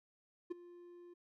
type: tone with ADSR envelope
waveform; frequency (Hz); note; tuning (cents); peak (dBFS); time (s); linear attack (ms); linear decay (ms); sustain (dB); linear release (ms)
triangle; 350; F4; +4; -33; 0.5-1.14; 15; 13; -18; 11
effects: none